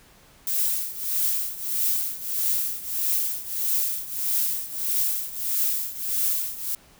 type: noise with tremolo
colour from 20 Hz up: violet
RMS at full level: -22 dBFS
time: 0.47-6.75 s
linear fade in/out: 2 ms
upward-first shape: triangle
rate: 1.6 Hz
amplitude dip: 85%
effects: pink hiss -54 dBFS RMS until 6.99 s